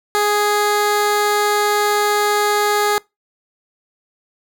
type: tone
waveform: 15% pulse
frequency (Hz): 415.3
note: G#4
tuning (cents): 0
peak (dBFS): -8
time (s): 0.15-2.98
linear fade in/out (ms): 0
effects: noise-tail reverb RT60 0.2 s tail -24 dB re dry